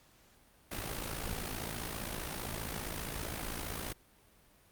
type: noise with amplitude modulation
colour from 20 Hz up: pink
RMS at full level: -36 dBFS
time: 0.71-3.93 s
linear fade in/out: 10 ms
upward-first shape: sine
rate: 55.2 Hz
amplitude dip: 65%
effects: pink hiss -64 dBFS RMS until 4.71 s + Opus 48 kbps